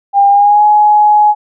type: tone with pitch glide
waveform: sine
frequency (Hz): 801 to 839.9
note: G5 to G#5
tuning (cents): +37 to +19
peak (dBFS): -4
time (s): 0.13-1.35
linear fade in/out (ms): 50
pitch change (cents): +82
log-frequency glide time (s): 0.29-0.64
effects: none